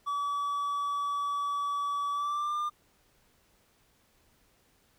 triangle tone with pitch glide, 1145 to 1201.2 Hz, D6 to D6, -44 to +39 cents, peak -27 dBFS, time 0.06-2.7 s, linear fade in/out 20 ms, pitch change +83 cents, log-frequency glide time 2.12-2.58 s, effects pink hiss -67 dBFS RMS until 4.98 s

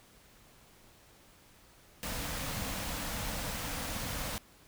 pink band-stop noise, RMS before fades -37 dBFS, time 2.03-4.38 s, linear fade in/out 0 ms, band 320 to 450 Hz, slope 96 dB/octave, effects pink hiss -60 dBFS RMS until 4.67 s

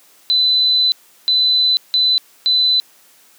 sine tone bursts at uneven times, 4011 Hz, B7, 26 cents sharp, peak -11 dBFS, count 4, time 0.3-0.92 / 1.28-1.77 / 1.94-2.18 / 2.46-2.8 s, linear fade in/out 0 ms, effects white hiss -50 dBFS RMS until 3.38 s + high-pass 200 Hz 12 dB/octave

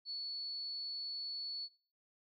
sine tone, 4425 Hz, C#8, 4 cents flat, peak -39 dBFS, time 0.05-1.69 s, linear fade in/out 50 ms, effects noise-tail reverb RT60 0.4 s tail -18 dB re dry

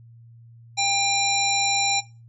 harmonic tone, 797 Hz, G5, 28 cents sharp, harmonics 1 / 3 / 5 / 7 / 9, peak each -25 / -26 / -26 / -30 / -27 dBFS, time 0.77-2.01 s, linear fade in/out 20 ms, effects noise-tail reverb RT60 0.3 s tail -18 dB re dry + added 116 Hz sine -45 dBFS peak until 2.28 s

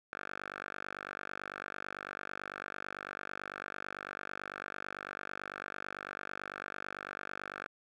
5% pulse tone with band-pass filter, 49 Hz, G1, in tune, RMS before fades -44 dBFS, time 0.13-7.67 s, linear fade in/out 0 ms, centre 1500 Hz, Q 2.5, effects none

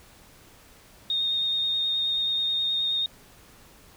sine tone with vibrato, 3690 Hz, A#7, 18 cents flat, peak -23 dBFS, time 1.1-3.06 s, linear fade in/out 2 ms, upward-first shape sine, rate 9.4 Hz, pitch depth 12 cents each way, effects pink hiss -53 dBFS RMS until 3.96 s

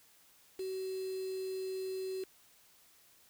sine tone with quantisation, 377.7 Hz, F#4, 36 cents sharp, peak -36 dBFS, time 0.59-2.24 s, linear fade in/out 5 ms, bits 8, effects white hiss -64 dBFS RMS until 3.29 s

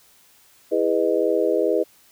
sine chord, E major seventh, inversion none, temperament just, 329.6 / 412 / 494.4 / 618.1 Hz, E4 / G#4 / B4 / D#5, 0 / -14 / +2 / -12 cents, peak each -24 / -22 / -22 / -24 dBFS, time 0.71-1.84 s, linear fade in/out 20 ms, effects white hiss -55 dBFS RMS until 2.11 s

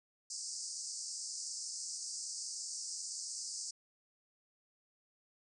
pink band-pass noise, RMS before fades -43 dBFS, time 0.3-3.71 s, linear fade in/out 5 ms, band 4700 to 8800 Hz, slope 96 dB/octave, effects none

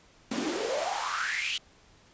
pink noise with high-pass filter sweep, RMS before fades -31 dBFS, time 0.31-1.58 s, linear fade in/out 5 ms, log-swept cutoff 220 to 3100 Hz, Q 7.1, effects pink hiss -59 dBFS RMS until 2.13 s + resampled to 16000 Hz

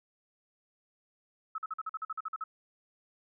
sine tone bursts, 1294 Hz, E6, 32 cents flat, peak -33 dBFS, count 12, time 1.55-2.44 s, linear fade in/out 5 ms, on 32 ms, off 46 ms, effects none

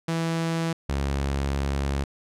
sawtooth tone pair in turn, 164.8 / 69.29 Hz, E3 / C#2, 0 / 0 cents, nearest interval octave + minor third, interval 1500 cents, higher first, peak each -20 dBFS, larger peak neither, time 0.08-0.73 / 0.89-2.04 s, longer second, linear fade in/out 5 ms, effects low-pass 9000 Hz 12 dB/octave

